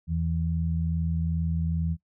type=tone pair together; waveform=sine; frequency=82.41 / 164.82 Hz; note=E2 / E3; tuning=0 / 0 cents; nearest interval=octave; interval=1200 cents; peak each=-27 dBFS; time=0.07-1.97 s; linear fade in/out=50 ms; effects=noise-tail reverb RT60 0.1 s tail -20 dB re dry